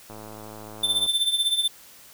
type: click train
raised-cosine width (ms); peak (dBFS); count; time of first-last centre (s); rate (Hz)
1; -27; 104; 0.1-1.063; 107
type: tone with tremolo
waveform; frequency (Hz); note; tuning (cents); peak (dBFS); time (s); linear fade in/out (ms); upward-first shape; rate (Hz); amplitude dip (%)
square; 3549; A7; +14; -18; 0.83-1.68; 5; triangle; 16; 80
effects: white hiss -49 dBFS RMS until 2.13 s